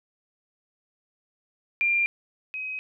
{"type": "tone pair in turn", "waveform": "sine", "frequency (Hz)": [2388, 2530], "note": ["D7", "D#7"], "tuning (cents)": [28, 28], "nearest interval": "minor second", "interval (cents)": 100, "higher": "second", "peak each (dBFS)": [-20, -30], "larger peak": "first", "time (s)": [[1.81, 2.06], [2.54, 2.79]], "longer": "neither", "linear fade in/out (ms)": 0, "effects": []}